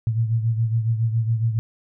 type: beating tone pair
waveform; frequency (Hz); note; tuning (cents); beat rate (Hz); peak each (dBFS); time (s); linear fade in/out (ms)
sine; 112.6 / 119.8; A2 / A#2; +40 / +48; 7.2; -19 / -26; 0.07-1.59; 0
effects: none